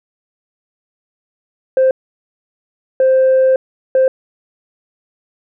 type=tone bursts at uneven times; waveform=sine; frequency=523.3 Hz; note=C5; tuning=in tune; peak=-6 dBFS; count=3; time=1.77-1.91 / 3-3.56 / 3.95-4.08 s; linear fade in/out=2 ms; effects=tanh soft clip ceiling -6 dBFS